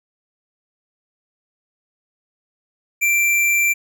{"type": "tone", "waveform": "square", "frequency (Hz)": 2353, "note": "D7", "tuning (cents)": 3, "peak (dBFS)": -15, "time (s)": [3.01, 3.74], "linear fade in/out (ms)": 20, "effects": []}